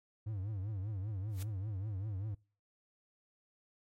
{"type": "tone with vibrato", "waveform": "triangle", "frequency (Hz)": 101.1, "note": "G#2", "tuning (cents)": -46, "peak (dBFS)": -34, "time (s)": [0.26, 2.35], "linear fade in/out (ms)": 10, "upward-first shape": "triangle", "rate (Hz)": 5.1, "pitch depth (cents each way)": 190}
{"type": "noise with exponential growth", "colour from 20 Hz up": "white", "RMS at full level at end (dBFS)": -44, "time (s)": [1.29, 1.43], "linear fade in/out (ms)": 5, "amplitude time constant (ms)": 30}
{"effects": ["noise-tail reverb RT60 0.4 s tail -25 dB re dry", "MP3 64 kbps"]}